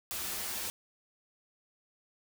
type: noise with comb filter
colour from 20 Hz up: white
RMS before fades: -37 dBFS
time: 0.11-0.7 s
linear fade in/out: 0 ms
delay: 7.1 ms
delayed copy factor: -0.75
effects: none